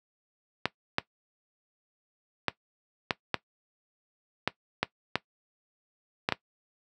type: clicks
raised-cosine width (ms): 0.3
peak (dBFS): -8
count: 10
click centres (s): 0.656 / 0.984 / 2.483 / 3.108 / 3.343 / 4.476 / 4.83 / 5.156 / 6.289 / 6.323
effects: noise-tail reverb RT60 0.1 s tail -18 dB re dry + high-pass 100 Hz 12 dB/octave